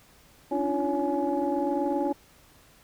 sine tone cluster, 278.5 / 299.1 / 346.5 / 563 / 841 Hz, C#4 / D4 / F4 / C#5 / G#5, +8 / +32 / -14 / +27 / +22 cents, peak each -30 dBFS, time 0.51-2.13 s, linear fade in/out 10 ms, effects tanh soft clip ceiling -16 dBFS + pink hiss -57 dBFS RMS until 2.83 s

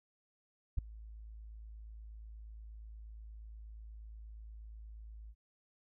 sine tone with ADSR envelope, 54.2 Hz, A1, 25 cents flat, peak -24 dBFS, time 0.77-5.35 s, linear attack 14 ms, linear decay 6 ms, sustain -23 dB, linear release 54 ms, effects none

